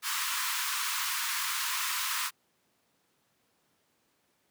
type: high-pass noise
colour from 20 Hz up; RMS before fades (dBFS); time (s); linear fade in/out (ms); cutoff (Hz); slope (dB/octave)
pink; -32; 0.02-2.31; 50; 950; 96
effects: pink hiss -72 dBFS RMS until 4.5 s + high-pass 150 Hz 12 dB/octave